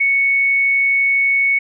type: tone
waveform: sine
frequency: 2217 Hz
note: C#7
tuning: in tune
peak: -12 dBFS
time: 0-1.59 s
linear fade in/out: 10 ms
effects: none